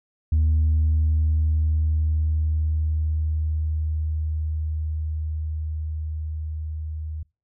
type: tone with level ramp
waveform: sine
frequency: 77.78 Hz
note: D#2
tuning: in tune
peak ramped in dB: -14 to -28 dBFS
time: 0.32-7.23 s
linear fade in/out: 5 ms
effects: noise-tail reverb RT60 0.3 s tail -26 dB re dry + tanh soft clip ceiling -14 dBFS